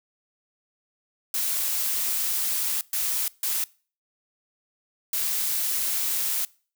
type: noise bursts at uneven times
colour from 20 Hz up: blue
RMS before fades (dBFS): -26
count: 4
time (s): 1.34-2.81 / 2.93-3.28 / 3.43-3.64 / 5.13-6.45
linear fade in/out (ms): 2
effects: noise-tail reverb RT60 0.4 s tail -23 dB re dry